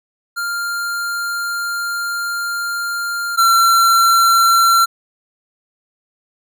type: tone pair in turn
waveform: square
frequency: 1396.9 / 1361.1 Hz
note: F6 / F6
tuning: 0 / -45 cents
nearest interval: unison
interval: 45 cents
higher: first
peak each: -20 / -10 dBFS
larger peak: second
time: 0.36-3.37 / 3.37-4.86 s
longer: first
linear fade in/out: 20 ms
effects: none